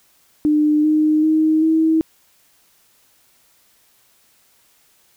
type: tone with pitch steps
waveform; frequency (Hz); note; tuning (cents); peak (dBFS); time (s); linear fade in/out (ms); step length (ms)
sine; 301.2 / 307.4 / 313.6 / 320; D4 / D#4 / D#4 / D#4; +44 / -21 / +14 / +49; -12; 0.45-2.01; 0; 390
effects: white hiss -57 dBFS RMS until 5.16 s